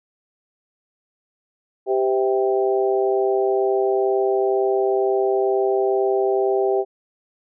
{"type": "harmonic tone with a mistuned harmonic", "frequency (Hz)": 130.81, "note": "C3", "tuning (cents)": 0, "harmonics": [3, 4, 5, 6], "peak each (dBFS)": [-18, -26, -25, -26], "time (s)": [1.86, 6.85], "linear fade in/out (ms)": 50, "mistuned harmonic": 4, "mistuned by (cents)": -29, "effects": []}